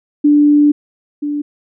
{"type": "tone pair in turn", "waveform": "sine", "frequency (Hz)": [293.7, 292.7], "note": ["D4", "D4"], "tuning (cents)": [0, -6], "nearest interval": "unison", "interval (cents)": 6, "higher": "first", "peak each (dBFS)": [-6, -16], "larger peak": "first", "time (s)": [[0.24, 0.72], [1.22, 1.42]], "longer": "first", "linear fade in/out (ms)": 10, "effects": []}